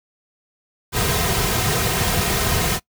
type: noise with comb filter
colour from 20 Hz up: pink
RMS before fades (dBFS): -20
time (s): 0.92-2.8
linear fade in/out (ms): 50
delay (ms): 3.5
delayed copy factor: -0.65
effects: noise-tail reverb RT60 0.1 s tail -22 dB re dry